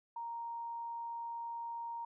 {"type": "tone", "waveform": "sine", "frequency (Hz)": 932.3, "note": "A#5", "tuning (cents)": 0, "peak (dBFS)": -39, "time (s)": [0.16, 2.05], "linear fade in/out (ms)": 5, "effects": []}